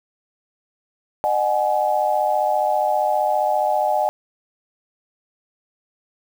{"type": "tone cluster", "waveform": "sine", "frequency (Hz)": [609, 748, 843], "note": ["D#5", "F#5", "G#5"], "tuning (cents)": [-37, 19, 26], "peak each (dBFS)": -21, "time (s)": [1.24, 4.09], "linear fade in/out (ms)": 0, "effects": ["7-bit"]}